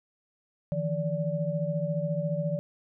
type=tone cluster; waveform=sine; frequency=153.7 / 168 / 580 Hz; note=D#3 / E3 / D5; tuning=-21 / +33 / -22 cents; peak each=-31 dBFS; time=0.72-2.59 s; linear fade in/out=0 ms; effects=none